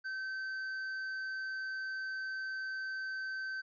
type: tone with hard clipping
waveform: sine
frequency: 1543 Hz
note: G6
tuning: 28 cents flat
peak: -38 dBFS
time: 0.04-3.62 s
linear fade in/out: 20 ms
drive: 5 dB
effects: resampled to 11025 Hz